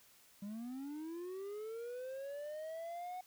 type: linear sweep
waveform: triangle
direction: up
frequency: 196 to 740 Hz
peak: -40 dBFS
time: 0.42-3.21 s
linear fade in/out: 5 ms
effects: white hiss -65 dBFS RMS until 3.26 s